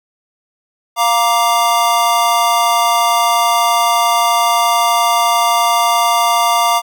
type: chord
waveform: square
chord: Bb major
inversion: second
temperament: equal with one note detuned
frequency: 698.5 / 937.7 / 1174.7 Hz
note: F5 / Bb5 / D6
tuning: 0 / +10 / 0 cents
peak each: -16 dBFS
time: 0.96-6.82 s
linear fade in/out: 50 ms
effects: none